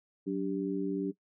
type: tone cluster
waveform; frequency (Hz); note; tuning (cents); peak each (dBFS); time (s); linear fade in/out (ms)
sine; 186.9 / 289.7 / 392.2; F#3 / D4 / G4; +18 / -24 / +1; -35 / -32 / -36; 0.26-1.12; 20
effects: noise-tail reverb RT60 0.1 s tail -18 dB re dry